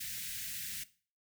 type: band-stop noise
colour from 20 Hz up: white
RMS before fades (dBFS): -41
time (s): 0-0.84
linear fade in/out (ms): 10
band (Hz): 220 to 1600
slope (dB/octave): 48
effects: noise-tail reverb RT60 0.4 s tail -17 dB re dry